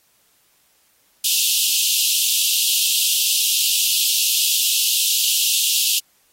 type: high-pass noise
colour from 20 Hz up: pink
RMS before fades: -19 dBFS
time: 1.24-5.99 s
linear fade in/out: 5 ms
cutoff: 2700 Hz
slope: 96 dB/octave
effects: white hiss -60 dBFS RMS until 6.32 s + AAC 48 kbps